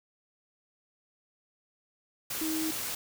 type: tone in noise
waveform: sine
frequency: 316.9 Hz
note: D#4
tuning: 32 cents sharp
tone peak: -30 dBFS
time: 2.41-2.71 s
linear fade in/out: 5 ms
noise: white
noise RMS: -35 dBFS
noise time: 2.3-2.95 s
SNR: +2 dB
effects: none